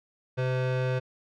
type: tone pair together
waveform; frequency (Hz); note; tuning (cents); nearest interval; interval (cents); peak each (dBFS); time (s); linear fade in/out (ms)
square; 128.91 / 510; C3 / C5; -25 / -44; 2 octaves; 2381; -27 / -32; 0.37-1; 20
effects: low-pass 3000 Hz 12 dB/octave